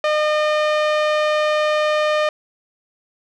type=tone with low-pass filter; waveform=sawtooth; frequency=608 Hz; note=D#5; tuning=40 cents flat; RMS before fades=-18 dBFS; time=0.04-2.29 s; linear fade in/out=2 ms; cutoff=3400 Hz; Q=0.76; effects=none